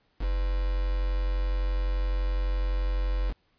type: tone with quantisation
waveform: sine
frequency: 45.9 Hz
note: F#1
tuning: 13 cents flat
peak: -24 dBFS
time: 0.19-3.34 s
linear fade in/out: 50 ms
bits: 6
effects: pink hiss -69 dBFS RMS until 3.58 s + resampled to 11025 Hz